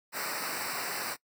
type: noise with comb filter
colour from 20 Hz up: pink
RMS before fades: -35 dBFS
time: 0.12-1.17 s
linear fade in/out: 50 ms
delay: 0.3 ms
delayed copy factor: -0.9
effects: noise-tail reverb RT60 0.1 s tail -22 dB re dry + high-pass 150 Hz 12 dB/octave